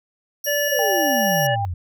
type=tone; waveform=20% pulse; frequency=5680 Hz; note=F8; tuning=28 cents sharp; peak=-20 dBFS; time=0.44-1.47 s; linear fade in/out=5 ms
type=harmonic tone; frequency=580 Hz; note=D5; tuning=22 cents flat; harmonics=1 / 3 / 5; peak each=-21 / -24 / -28 dBFS; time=0.46-1.56 s; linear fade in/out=20 ms
type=exponential sweep; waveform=sine; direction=down; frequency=600 to 82.8 Hz; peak=-23 dBFS; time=0.68-1.74 s; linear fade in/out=5 ms
type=tone with pitch glide; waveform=sine; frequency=791 to 796.5 Hz; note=G5 to G5; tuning=+15 to +27 cents; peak=-22 dBFS; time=0.79-1.65 s; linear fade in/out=0 ms; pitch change=+12 cents; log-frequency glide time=1.14-1.43 s
effects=none